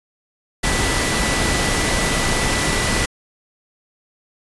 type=tone in noise; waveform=sine; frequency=1975.5 Hz; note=B6; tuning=in tune; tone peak=-26 dBFS; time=0.63-3.06 s; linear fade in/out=10 ms; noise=pink; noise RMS=-19 dBFS; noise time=0.63-3.06 s; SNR=-10 dB; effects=resampled to 24000 Hz